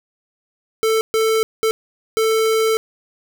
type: tone bursts at uneven times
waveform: square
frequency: 443.1 Hz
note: A4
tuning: 12 cents sharp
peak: -15 dBFS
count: 4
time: 0.83-1.01 / 1.14-1.43 / 1.63-1.71 / 2.17-2.77 s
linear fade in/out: 0 ms
effects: none

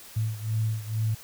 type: beating tone pair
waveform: sine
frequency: 109.3 / 111.5 Hz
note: A2 / A2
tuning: -11 / +23 cents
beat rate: 2.2 Hz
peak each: -27 / -30 dBFS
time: 0.16-1.15 s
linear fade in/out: 10 ms
effects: white hiss -47 dBFS RMS until 1.23 s

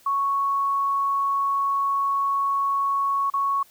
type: tone with dropouts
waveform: sine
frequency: 1108.7 Hz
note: C#6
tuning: in tune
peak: -20 dBFS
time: 0.06-3.63 s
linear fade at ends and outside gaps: 5 ms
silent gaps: 3.301-3.337 s
effects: white hiss -55 dBFS RMS until 3.7 s

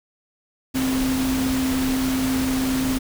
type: tone in noise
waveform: sine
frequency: 261.6 Hz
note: C4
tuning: in tune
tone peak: -20 dBFS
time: 0.74-2.99 s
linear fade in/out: 20 ms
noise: pink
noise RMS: -28 dBFS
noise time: 0.74-2.99 s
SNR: +5 dB
effects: none

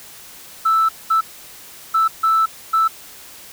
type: tone bursts at uneven times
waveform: sine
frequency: 1318.5 Hz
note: E6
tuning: in tune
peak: -11 dBFS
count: 5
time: 0.65-0.89 / 1.1-1.21 / 1.94-2.08 / 2.23-2.46 / 2.73-2.88 s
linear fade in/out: 10 ms
effects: tanh soft clip ceiling -9 dBFS + white hiss -40 dBFS RMS until 3.52 s

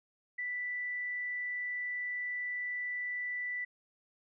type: tone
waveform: sine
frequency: 1975.5 Hz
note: B6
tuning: in tune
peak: -34 dBFS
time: 0.38-3.65 s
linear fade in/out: 10 ms
effects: none

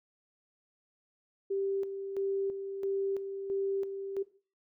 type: tone with tremolo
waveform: sine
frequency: 392 Hz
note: G4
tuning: in tune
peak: -29 dBFS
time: 1.5-4.23 s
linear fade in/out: 10 ms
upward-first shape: square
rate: 1.5 Hz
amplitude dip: 55%
effects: noise-tail reverb RT60 0.4 s tail -17 dB re dry

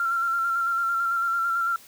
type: tone with vibrato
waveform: triangle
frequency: 1368 Hz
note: F6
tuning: 36 cents flat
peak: -18 dBFS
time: 0-1.76 s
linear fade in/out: 2 ms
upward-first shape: square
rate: 9 Hz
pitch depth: 25 cents each way
effects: tanh soft clip ceiling -20 dBFS + white hiss -50 dBFS RMS until 1.87 s

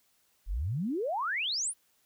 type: exponential sweep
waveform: sine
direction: up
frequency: 37.48 to 10760 Hz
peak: -29 dBFS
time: 0.46-1.74 s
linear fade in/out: 50 ms
effects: white hiss -70 dBFS RMS until 2.05 s

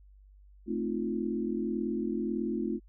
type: chord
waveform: sine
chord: F dominant seventh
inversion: first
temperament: equal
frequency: 220 / 261.6 / 311.1 / 349.2 Hz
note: A3 / C4 / Eb4 / F4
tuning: 0 / 0 / 0 / 0 cents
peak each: -33 / -36 / -37 / -34 dBFS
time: 0.66-2.8 s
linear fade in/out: 50 ms
effects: added 49 Hz sine -53 dBFS peak until 2.88 s

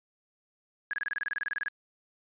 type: tone bursts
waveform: sine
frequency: 1661.2 Hz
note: G#6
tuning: in tune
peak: -29 dBFS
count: 16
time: 0.91-1.683 s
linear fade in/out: 0 ms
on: 23 ms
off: 27 ms
effects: resampled to 8000 Hz

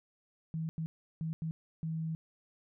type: tone bursts at uneven times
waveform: sine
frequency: 161 Hz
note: E3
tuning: 41 cents flat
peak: -33 dBFS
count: 5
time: 0.54-0.69 / 0.78-0.86 / 1.21-1.33 / 1.42-1.51 / 1.83-2.15 s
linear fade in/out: 0 ms
effects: none

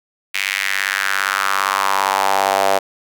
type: tone with high-pass filter sweep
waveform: sawtooth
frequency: 97.5 Hz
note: G2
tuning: 9 cents flat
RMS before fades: -18 dBFS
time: 0.34-2.79 s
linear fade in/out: 10 ms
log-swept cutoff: 2300 to 640 Hz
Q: 3.3
effects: none

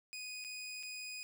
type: tone with dropouts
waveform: 20% pulse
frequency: 2489 Hz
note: D#7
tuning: in tune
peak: -38 dBFS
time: 0.13-1.23 s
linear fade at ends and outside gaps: 0 ms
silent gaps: 0.441-0.447 / 0.828-0.833 s
effects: none

